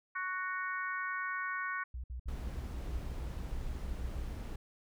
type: harmonic tone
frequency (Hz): 370.5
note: F#4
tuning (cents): +2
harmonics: 3 / 4 / 5 / 6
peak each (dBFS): -39 / -38 / -41 / -46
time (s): 0.15-1.84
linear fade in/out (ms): 10
type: tone bursts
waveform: sine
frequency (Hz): 61.6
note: B1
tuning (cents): -4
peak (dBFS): -38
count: 15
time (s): 1.94-4.251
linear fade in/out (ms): 5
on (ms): 99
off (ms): 59
type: noise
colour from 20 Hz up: brown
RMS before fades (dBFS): -41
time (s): 2.28-4.56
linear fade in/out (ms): 5
effects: none